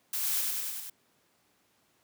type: noise with echo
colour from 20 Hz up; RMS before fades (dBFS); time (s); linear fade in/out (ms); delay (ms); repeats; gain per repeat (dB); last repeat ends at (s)
blue; -32; 0.13-0.41; 5; 98; 5; -2; 0.9
effects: pink hiss -69 dBFS RMS until 2.03 s + high-pass 150 Hz 12 dB/octave